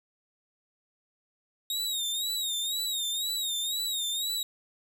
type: tone with vibrato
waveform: sawtooth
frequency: 3754 Hz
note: A#7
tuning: 11 cents sharp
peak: -26 dBFS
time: 1.7-4.43 s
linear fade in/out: 2 ms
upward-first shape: sine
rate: 2 Hz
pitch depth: 93 cents each way
effects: none